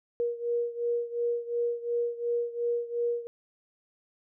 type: beating tone pair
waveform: sine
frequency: 473.7 / 476.5 Hz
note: A#4 / A#4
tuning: +28 / +38 cents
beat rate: 2.8 Hz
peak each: -29 / -32 dBFS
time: 0.2-3.27 s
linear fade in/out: 0 ms
effects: none